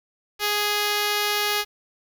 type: tone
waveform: 5% pulse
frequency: 415.3 Hz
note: G#4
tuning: in tune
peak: -10 dBFS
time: 0.39-1.65 s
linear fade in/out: 50 ms
effects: 8-bit